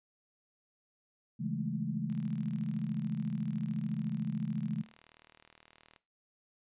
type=chord; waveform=sine; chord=A major seventh; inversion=first; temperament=just; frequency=137.5 / 165 / 206.2 / 220 Hz; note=C#3 / E3 / G#3 / A3; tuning=-14 / +2 / -12 / 0 cents; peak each=-38 dBFS; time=1.39-4.83 s; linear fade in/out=20 ms
type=click train; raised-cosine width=0.2 ms; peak=-38 dBFS; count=152; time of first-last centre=2.1-5.962 s; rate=39.1 Hz
effects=noise-tail reverb RT60 0.3 s tail -18 dB re dry + resampled to 8000 Hz